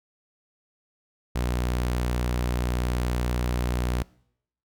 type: tone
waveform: sawtooth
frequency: 60.9 Hz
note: B1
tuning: 24 cents flat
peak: -20 dBFS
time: 1.35-4.03 s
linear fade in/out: 10 ms
effects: noise-tail reverb RT60 0.7 s tail -23 dB re dry